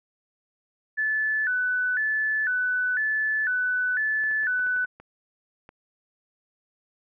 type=tone with vibrato; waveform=sine; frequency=1612 Hz; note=G6; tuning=48 cents sharp; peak=-22 dBFS; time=0.97-4.86 s; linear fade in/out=20 ms; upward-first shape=square; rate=1 Hz; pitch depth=130 cents each way
type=clicks; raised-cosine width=0.5 ms; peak=-31 dBFS; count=9; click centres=4.238 / 4.312 / 4.434 / 4.594 / 4.666 / 4.764 / 4.845 / 5 / 5.691 s
effects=none